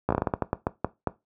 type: slowing click train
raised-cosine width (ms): 1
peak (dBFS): -9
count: 13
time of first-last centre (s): 0.09-1.073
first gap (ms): 15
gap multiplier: 1.28
effects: noise-tail reverb RT60 0.2 s tail -17 dB re dry + high-pass 60 Hz 12 dB/octave